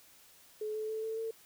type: tone with pitch steps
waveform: sine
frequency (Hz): 428.1 / 433.3 / 438.6 / 444 / 449.4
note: A4 / A4 / A4 / A4 / A4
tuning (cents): -47 / -27 / -6 / +16 / +37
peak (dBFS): -34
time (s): 0.61-1.31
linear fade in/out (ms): 5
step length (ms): 140
effects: white hiss -60 dBFS RMS until 1.45 s